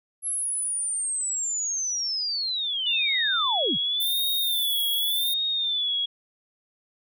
sine linear sweep, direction down, 11175 to 93 Hz, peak -25 dBFS, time 0.22-3.78 s, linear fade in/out 50 ms
sine tone with vibrato, 3520 Hz, A7, in tune, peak -23 dBFS, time 2.86-6.06 s, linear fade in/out 10 ms, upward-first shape sine, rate 0.87 Hz, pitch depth 100 cents each way
pink high-pass noise, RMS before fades -31 dBFS, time 4-5.34 s, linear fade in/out 5 ms, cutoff 10000 Hz, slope 96 dB/octave
effects none

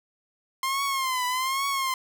sawtooth tone with vibrato, 1052 Hz, C6, 9 cents sharp, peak -21 dBFS, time 0.63-1.94 s, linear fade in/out 2 ms, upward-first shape triangle, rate 1.2 Hz, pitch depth 110 cents each way, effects none

